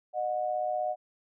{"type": "tone pair together", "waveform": "sine", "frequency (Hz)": [613, 729], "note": ["D#5", "F#5"], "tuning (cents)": [-26, -26], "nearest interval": "minor third", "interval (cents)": 300, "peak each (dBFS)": [-31, -30], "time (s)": [0.13, 0.96], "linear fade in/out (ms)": 50, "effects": []}